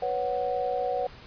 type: chord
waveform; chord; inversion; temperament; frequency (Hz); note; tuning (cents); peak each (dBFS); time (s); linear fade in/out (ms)
sine; B suspended second; none; equal; 493.9 / 554.4 / 740; B4 / C#5 / F#5; 0 / 0 / 0; -30 / -31 / -29; 0.02-1.07; 5
effects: pink hiss -48 dBFS RMS until 1.26 s + resampled to 11025 Hz